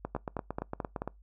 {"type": "two click trains", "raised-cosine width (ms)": 1, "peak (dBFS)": [-19, -20], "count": [5, 10], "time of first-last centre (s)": [[0.15, 1.02], [0.05, 1.076]], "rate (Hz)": [4.6, 8.77], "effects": ["noise-tail reverb RT60 0.2 s tail -24 dB re dry", "added 50 Hz sine -54 dBFS peak until 1.22 s"]}